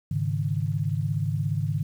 sine chord, Ab suspended fourth, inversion none, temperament equal, 103.83 / 138.59 / 155.56 Hz, Ab2 / Db3 / Eb3, 0 / 0 / 0 cents, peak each -28 dBFS, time 0.11-1.83 s, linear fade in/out 5 ms, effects 9-bit

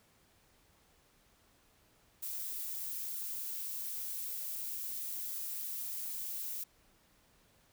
violet noise, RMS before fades -40 dBFS, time 2.22-6.64 s, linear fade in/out 10 ms, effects pink hiss -68 dBFS RMS until 7.72 s

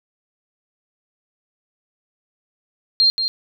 sine tone with echo, 4197 Hz, C8, 5 cents sharp, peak -11 dBFS, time 3-3.1 s, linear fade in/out 0 ms, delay 180 ms, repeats 1, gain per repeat -7 dB, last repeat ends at 3.28 s, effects none

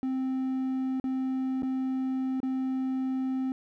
triangle tone with dropouts, 261.6 Hz, C4, in tune, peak -25 dBFS, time 0.03-3.52 s, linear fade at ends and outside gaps 1 ms, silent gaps 0.999-1.041 / 1.622-1.631 / 2.403-2.431 s, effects none

